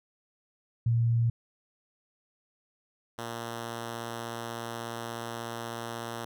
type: tone pair in turn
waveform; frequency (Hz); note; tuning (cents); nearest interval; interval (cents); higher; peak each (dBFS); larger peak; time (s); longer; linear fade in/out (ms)
sine / 5% pulse; 116.54 / 116.54; A#2 / A#2; 0 / 0; unison; 0; neither; -22 / -24; first; 0.86-1.3 / 3.18-6.25; second; 5
effects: none

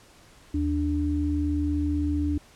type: tone pair together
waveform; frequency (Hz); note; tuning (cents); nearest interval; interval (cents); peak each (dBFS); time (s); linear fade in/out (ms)
sine; 78.4 / 293.7; D#2 / D4; +14 / 0; octave + major seventh; 2286; -26 / -25; 0.54-2.38; 5
effects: pink hiss -54 dBFS RMS until 2.55 s + low-pass 10000 Hz 12 dB/octave

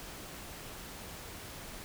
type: silence
effects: pink hiss -46 dBFS RMS until 1.84 s

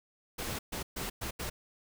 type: noise bursts at uneven times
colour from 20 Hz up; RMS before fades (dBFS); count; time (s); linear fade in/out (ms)
pink; -37; 5; 0.38-0.59 / 0.72-0.83 / 0.96-1.1 / 1.21-1.31 / 1.39-1.5; 10
effects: none

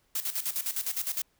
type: noise with tremolo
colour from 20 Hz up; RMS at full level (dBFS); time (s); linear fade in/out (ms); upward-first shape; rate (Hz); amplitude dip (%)
blue; -30; 0.15-1.22; 5; square; 9.8; 75
effects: pink hiss -70 dBFS RMS until 1.39 s

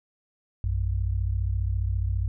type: tone pair together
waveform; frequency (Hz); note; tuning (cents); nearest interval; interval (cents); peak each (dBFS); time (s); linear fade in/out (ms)
sine; 59.15 / 93.9; A#1 / F#2; +26 / +26; minor sixth; 800; -26 / -26; 0.64-2.28; 0
effects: none

